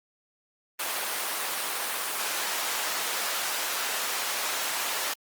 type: high-pass noise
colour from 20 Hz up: pink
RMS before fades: -30 dBFS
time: 0.79-5.14 s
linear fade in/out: 10 ms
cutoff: 790 Hz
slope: 12 dB/octave
effects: Opus 32 kbps